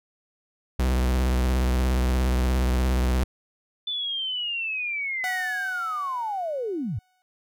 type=tone with vibrato; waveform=45% pulse; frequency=63.2 Hz; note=B1; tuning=41 cents sharp; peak=-20 dBFS; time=0.79-3.24 s; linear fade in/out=5 ms; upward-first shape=sine; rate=17 Hz; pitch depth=79 cents each way
type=linear sweep; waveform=sine; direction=down; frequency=3520 to 82.41 Hz; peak=-26 dBFS; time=3.87-6.99 s; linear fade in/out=5 ms
type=tone with exponential decay; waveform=sawtooth; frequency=740 Hz; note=F#5; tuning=in tune; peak=-24 dBFS; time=5.24-7.22 s; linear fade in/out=0 ms; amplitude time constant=430 ms
effects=none